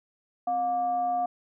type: tone with frequency modulation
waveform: sine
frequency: 715 Hz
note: F5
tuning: 41 cents sharp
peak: -24 dBFS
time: 0.47-1.26 s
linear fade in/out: 5 ms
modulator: 454 Hz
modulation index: 0.3
effects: none